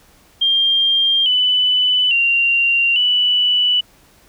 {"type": "tone with pitch steps", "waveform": "sine", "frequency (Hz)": [3196, 2994, 2767, 2965], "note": ["G7", "F#7", "F7", "F#7"], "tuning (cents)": [33, 20, -17, 3], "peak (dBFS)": -12, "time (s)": [0.41, 3.81], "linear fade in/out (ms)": 10, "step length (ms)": 850, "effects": ["pink hiss -51 dBFS RMS until 4.28 s"]}